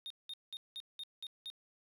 triangle tone bursts, 3687 Hz, A#7, 20 cents flat, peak -40 dBFS, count 7, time 0.06-1.501 s, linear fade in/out 0 ms, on 43 ms, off 190 ms, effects none

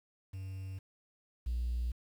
triangle tone pair in turn, 95.2 / 59.87 Hz, F#2 / A#1, +50 / +47 cents, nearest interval minor sixth, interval 803 cents, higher first, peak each -37 / -28 dBFS, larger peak second, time 0.33-0.79 / 1.46-1.92 s, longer neither, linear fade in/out 10 ms, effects tanh soft clip ceiling -28 dBFS + 10-bit

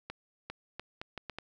accelerating click train, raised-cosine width 0.3 ms, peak -23 dBFS, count 7, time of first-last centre 0.1-1.386 s, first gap 400 ms, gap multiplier 0.74, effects none

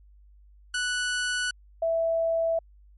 sawtooth / sine tone pair in turn, 1480 / 659.3 Hz, F#6 / E5, 0 / 0 cents, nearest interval octave + major second, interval 1400 cents, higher first, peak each -22 dBFS, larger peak neither, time 0.74-1.51 / 1.82-2.59 s, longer neither, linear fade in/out 5 ms, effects added 50 Hz sine -51 dBFS peak until 2.97 s + MP3 48 kbps

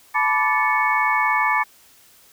sine tone cluster, 869 / 987 / 1167 / 1751 / 2216 Hz, A5 / B5 / D6 / A6 / C#7, -22 / -1 / -11 / -9 / -1 cents, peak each -23 dBFS, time 0.14-1.64 s, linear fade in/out 20 ms, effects white hiss -52 dBFS RMS until 2.32 s

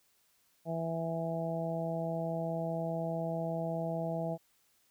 harmonic tone, 164.81 Hz, E3, in tune, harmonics 1 / 2 / 3 / 4 / 5, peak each -36 / -43 / -41 / -36 / -44 dBFS, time 0.65-4.38 s, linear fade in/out 50 ms, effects white hiss -71 dBFS RMS until 4.9 s

